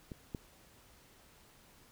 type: clicks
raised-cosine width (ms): 3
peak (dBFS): -30 / -25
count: 2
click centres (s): 0.118 / 0.348
effects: pink hiss -62 dBFS RMS until 1.91 s